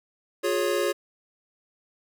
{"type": "chord", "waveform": "square", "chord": "Db major", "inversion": "first", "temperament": "equal with one note detuned", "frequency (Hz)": [355.7, 415.3, 554.4], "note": ["F4", "Ab4", "Db5"], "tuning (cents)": [32, 0, 0], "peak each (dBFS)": -28, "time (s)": [0.43, 0.93], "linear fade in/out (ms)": 20, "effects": []}